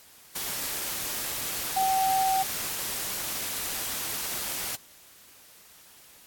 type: tone in noise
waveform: sine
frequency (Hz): 767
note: G5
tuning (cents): -38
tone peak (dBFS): -22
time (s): 1.76-2.43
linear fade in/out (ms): 10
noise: white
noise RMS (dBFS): -32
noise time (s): 0.35-4.76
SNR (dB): +7
effects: white hiss -53 dBFS RMS until 6.26 s + AAC 64 kbps

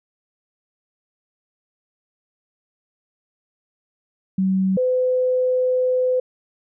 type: tone pair in turn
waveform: sine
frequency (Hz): 189.8 / 507.3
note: F#3 / B4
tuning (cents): +44 / +46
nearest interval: octave + perfect fourth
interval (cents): 1702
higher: second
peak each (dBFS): -16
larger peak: neither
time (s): 4.38-4.77 / 4.77-6.2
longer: second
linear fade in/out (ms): 5
effects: none

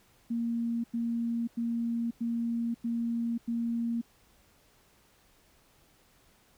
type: tone bursts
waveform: sine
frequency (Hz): 233.1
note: A#3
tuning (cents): 0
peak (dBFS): -28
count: 6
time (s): 0.3-4.015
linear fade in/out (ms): 10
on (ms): 540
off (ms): 95
effects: pink hiss -64 dBFS RMS until 6.57 s

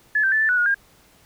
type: tone with pitch steps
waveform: sine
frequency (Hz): 1718 / 1563 / 1751 / 1762 / 1477 / 1442 / 1612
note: A6 / G6 / A6 / A6 / F#6 / F#6 / G6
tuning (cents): -42 / -6 / -9 / +2 / -3 / -45 / +48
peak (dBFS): -16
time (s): 0.15-0.745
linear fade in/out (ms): 5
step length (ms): 85
effects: pink hiss -55 dBFS RMS until 1.25 s

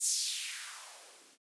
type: noise with band-pass filter sweep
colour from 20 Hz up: violet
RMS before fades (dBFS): -37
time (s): 0-1.38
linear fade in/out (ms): 50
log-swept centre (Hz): 8100 to 220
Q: 2.4
effects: resampled to 24000 Hz

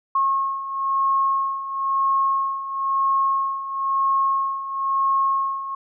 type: beating tone pair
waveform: sine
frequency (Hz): 1085 / 1086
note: C#6 / C#6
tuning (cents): -37 / -36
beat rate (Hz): 1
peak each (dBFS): -25 / -20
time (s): 0.15-5.75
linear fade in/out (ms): 5
effects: none

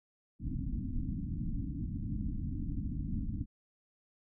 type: low-pass noise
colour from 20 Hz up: pink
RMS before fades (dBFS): -36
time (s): 0.39-3.46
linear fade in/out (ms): 50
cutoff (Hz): 300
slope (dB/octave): 96
effects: none

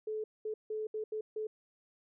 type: tone bursts at uneven times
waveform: sine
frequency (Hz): 432.1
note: A4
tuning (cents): -31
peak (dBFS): -34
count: 6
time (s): 0.07-0.24 / 0.45-0.54 / 0.7-0.87 / 0.94-1.04 / 1.12-1.21 / 1.36-1.47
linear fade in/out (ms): 5
effects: none

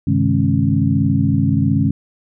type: tone cluster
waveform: sine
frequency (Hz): 99.4 / 135.3 / 156.5 / 209.9 / 273.1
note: G2 / C#3 / D#3 / G#3 / C#4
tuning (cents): +25 / -42 / +10 / +19 / -26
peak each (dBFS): -19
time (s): 0.07-1.91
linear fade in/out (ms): 5
effects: none

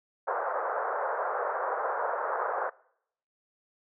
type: band-pass noise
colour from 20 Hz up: pink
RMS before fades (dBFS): -31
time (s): 0.27-2.7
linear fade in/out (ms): 10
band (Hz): 470 to 1500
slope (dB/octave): 48
effects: noise-tail reverb RT60 0.7 s tail -23 dB re dry

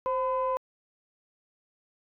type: tone pair together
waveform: sine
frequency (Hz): 523.3 / 1010.9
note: C5 / B5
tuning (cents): 0 / +40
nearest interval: major seventh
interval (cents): 1140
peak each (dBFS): -27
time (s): 0.06-0.57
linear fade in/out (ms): 0
effects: tanh soft clip ceiling -20 dBFS

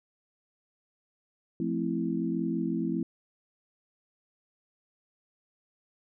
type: chord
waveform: sine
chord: F major seventh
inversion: none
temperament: equal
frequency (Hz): 174.61 / 220 / 261.6 / 329.6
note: F3 / A3 / C4 / E4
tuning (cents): 0 / 0 / 0 / 0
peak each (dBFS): -33 / -33 / -33 / -32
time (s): 1.6-3.03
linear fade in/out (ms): 2
effects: none

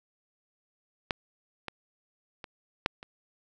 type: clicks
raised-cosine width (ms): 0.3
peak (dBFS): -11 / -19 / -24 / -8 / -27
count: 5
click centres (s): 1.108 / 1.683 / 2.442 / 2.861 / 3.029
effects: none

